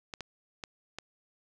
clicks, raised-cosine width 0.2 ms, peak -21 dBFS, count 4, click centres 0.138 / 0.207 / 0.638 / 0.986 s, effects none

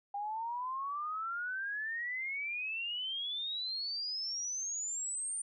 sine exponential sweep, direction up, 799 to 9120 Hz, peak -35 dBFS, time 0.14-5.42 s, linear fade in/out 5 ms, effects none

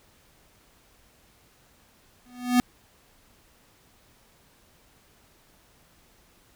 square tone with exponential growth, 246.9 Hz, B3, in tune, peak -15 dBFS, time 2.26-2.6 s, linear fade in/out 0 ms, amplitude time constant 72 ms, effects pink hiss -60 dBFS RMS until 6.55 s

